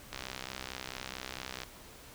click train, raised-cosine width 0.2 ms, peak -21 dBFS, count 98, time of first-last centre 0.13-1.634 s, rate 64.5 Hz, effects pink hiss -52 dBFS RMS until 2.14 s

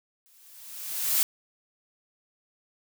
blue noise with exponential growth, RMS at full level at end -21 dBFS, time 0.26-1.23 s, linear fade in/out 0 ms, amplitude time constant 210 ms, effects none

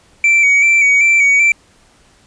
triangle tone with vibrato, 2296 Hz, D7, 40 cents flat, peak -6 dBFS, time 0.24-1.52 s, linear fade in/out 2 ms, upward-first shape square, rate 2.6 Hz, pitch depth 34 cents each way, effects pink hiss -50 dBFS RMS until 2.26 s + resampled to 22050 Hz

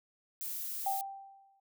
violet noise, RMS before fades -39 dBFS, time 0.41-1.01 s, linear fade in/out 0 ms
sine tone with exponential decay, 784 Hz, G5, in tune, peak -28 dBFS, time 0.86-1.6 s, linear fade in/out 5 ms, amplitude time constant 160 ms
effects none

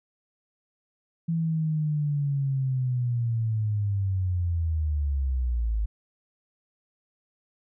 sine linear sweep, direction down, 166.8 to 51.6 Hz, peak -23 dBFS, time 1.28-5.86 s, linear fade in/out 10 ms, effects none

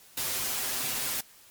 white noise with comb filter, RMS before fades -31 dBFS, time 0.17-1.21 s, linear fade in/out 5 ms, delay 7.8 ms, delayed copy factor +0.75, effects white hiss -55 dBFS RMS until 1.5 s + MP3 96 kbps

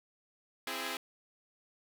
5% pulse chord, C augmented, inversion none, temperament equal with one note detuned, 261.6 / 333.3 / 415.3 Hz, C4 / E4 / G#4, 0 / +19 / 0 cents, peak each -29 dBFS, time 0.67-0.97 s, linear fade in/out 2 ms, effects none

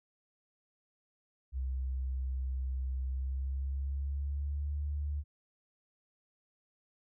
sine tone with pitch glide, 65 to 72.96 Hz, C2 to D2, -11 to -11 cents, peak -32 dBFS, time 1.52-5.24 s, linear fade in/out 50 ms, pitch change +200 cents, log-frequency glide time 3.06-4.75 s, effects none

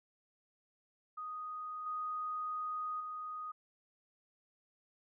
sine tone with level steps, 1244 Hz, D#6, 1 cent flat, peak -40 / -36 / -40 dBFS, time 1.17-3.52 s, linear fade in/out 10 ms, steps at 1.86 / 3 s, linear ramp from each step 5 ms, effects none

